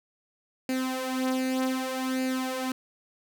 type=tone with flanger; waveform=sawtooth; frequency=259.3 Hz; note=C4; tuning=15 cents flat; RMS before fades=-29 dBFS; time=0.69-2.72 s; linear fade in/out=2 ms; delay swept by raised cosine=0.43 to 4.33 ms; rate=0.65 Hz; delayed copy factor=+0.7; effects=none